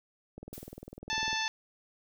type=click train; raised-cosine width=2 ms; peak=-30 dBFS; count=20; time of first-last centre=0.38-1.33 s; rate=20 Hz
type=noise with exponential decay; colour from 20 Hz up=blue; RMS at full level=-45 dBFS; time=0.53-0.99 s; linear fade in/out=5 ms; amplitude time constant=99 ms
type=harmonic tone; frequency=881 Hz; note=A5; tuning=2 cents sharp; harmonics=1 / 2 / 3 / 4 / 5 / 6 / 7; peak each=-36 / -35 / -37 / -37 / -40 / -41 / -41 dBFS; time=1.1-1.48 s; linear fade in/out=0 ms
effects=none